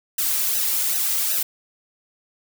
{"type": "noise with flanger", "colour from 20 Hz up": "blue", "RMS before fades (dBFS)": -22, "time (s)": [0.18, 1.43], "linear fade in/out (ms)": 5, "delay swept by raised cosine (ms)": [0.89, 2.79], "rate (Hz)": 2.6, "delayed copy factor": -0.9, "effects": []}